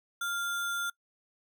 sine tone with sample-and-hold, 1396.9 Hz, F6, in tune, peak -30 dBFS, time 0.21-0.9 s, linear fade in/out 5 ms, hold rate 4900 Hz, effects noise-tail reverb RT60 0.1 s tail -23 dB re dry

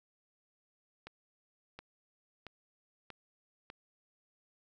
accelerating click train, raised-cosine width 0.3 ms, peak -30 dBFS, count 5, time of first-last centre 1.07-3.701 s, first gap 720 ms, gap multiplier 0.94, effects none

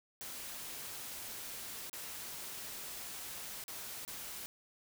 white noise with dropouts, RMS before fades -45 dBFS, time 0.21-4.46 s, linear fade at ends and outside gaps 0 ms, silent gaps 1.896-1.93 / 3.639-3.681 / 4.05-4.078 s, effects none

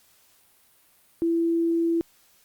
sine tone, 334.1 Hz, E4, 23 cents sharp, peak -20 dBFS, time 1.22-2.01 s, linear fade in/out 0 ms, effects white hiss -60 dBFS RMS until 2.44 s + Opus 48 kbps

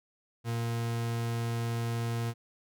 40% pulse tone, 116.54 Hz, A#2, in tune, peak -29 dBFS, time 0.44-2.34 s, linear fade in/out 50 ms, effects none

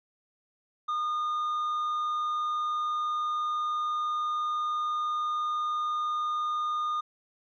sine tone with tanh clipping, 1221 Hz, D#6, 33 cents flat, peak -28 dBFS, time 0.88-7.01 s, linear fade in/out 10 ms, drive 4 dB, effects none

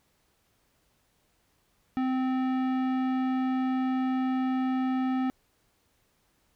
sine tone with tanh clipping, 259.1 Hz, C4, 17 cents flat, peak -27 dBFS, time 1.97-5.3 s, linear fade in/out 0 ms, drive 16 dB, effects pink hiss -70 dBFS RMS until 6.55 s

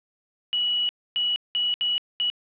sine tone bursts at uneven times, 2933 Hz, F#7, 16 cents flat, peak -21 dBFS, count 5, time 0.53-0.89 / 1.16-1.36 / 1.55-1.74 / 1.81-1.98 / 2.2-2.3 s, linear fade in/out 0 ms, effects resampled to 8000 Hz + 8-bit

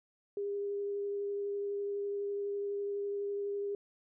sine tone with vibrato, 403.9 Hz, G#4, 48 cents flat, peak -33 dBFS, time 0.37-3.75 s, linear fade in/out 2 ms, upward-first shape triangle, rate 12 Hz, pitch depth 11 cents each way, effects none

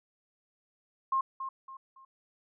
sine tone with echo, 1067 Hz, C6, 34 cents sharp, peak -25 dBFS, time 1.12-1.21 s, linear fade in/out 5 ms, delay 280 ms, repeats 3, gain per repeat -9 dB, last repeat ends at 2.05 s, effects none

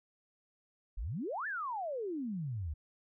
sine exponential two-way sweep, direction up then down, 39.4 to 1805 to 69.9 Hz, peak -35 dBFS, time 0.97-2.74 s, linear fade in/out 10 ms, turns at 1.47 s, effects none

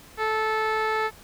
15% pulse tone with low-pass filter, 436.9 Hz, A4, 12 cents flat, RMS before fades -25 dBFS, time 0.17-1.11 s, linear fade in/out 50 ms, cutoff 2600 Hz, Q 1.4, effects pink hiss -49 dBFS RMS until 1.23 s

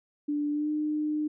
sine tone with pitch glide, 293.7 to 302.8 Hz, D4 to D#4, 0 to -47 cents, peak -26 dBFS, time 0.28-1.28 s, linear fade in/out 10 ms, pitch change +53 cents, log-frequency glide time 0.51-0.7 s, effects none

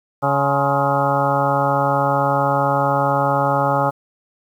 harmonic tone with a mistuned harmonic, 140 Hz, C#3, 18 cents sharp, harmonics 1 / 2 / 3 / 4 / 5 / 6 / 7 / 8 / 9 / 10, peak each -23 / -27 / -30 / -21 / -26 / -20 / -30 / -26 / -23 / -30 dBFS, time 0.22-3.91 s, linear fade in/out 20 ms, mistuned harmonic 8, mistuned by -70 cents, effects 8-bit

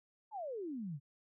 sine exponential sweep, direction down, 912 to 130.81 Hz, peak -39 dBFS, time 0.31-1 s, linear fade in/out 50 ms, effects none

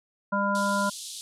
harmonic tone, 200.5 Hz, G3, 39 cents sharp, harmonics 1 / 3 / 5 / 7, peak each -28 / -30 / -27 / -29 dBFS, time 0.32-0.9 s, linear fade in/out 10 ms
pink band-pass noise, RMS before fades -39 dBFS, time 0.55-1.21 s, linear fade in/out 0 ms, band 3300 to 11000 Hz, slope 48 dB/octave
effects none

